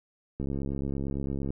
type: click train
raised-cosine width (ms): 3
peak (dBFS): -20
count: 77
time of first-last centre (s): 0.4-1.505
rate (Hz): 68.8
effects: none